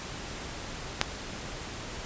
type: click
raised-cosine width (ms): 0.2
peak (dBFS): -4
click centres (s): 1.014
effects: pink hiss -39 dBFS RMS until 2.05 s + resampled to 16000 Hz